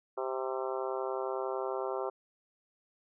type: harmonic tone with a mistuned harmonic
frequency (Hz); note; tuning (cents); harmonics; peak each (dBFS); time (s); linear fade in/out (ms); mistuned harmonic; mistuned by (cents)
130.81; C3; 0; 3 / 4 / 5 / 6 / 7 / 8 / 9 / 10; -36 / -38 / -40 / -42 / -43 / -44 / -45 / -46; 0.17-2.1; 10; 10; +46
effects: none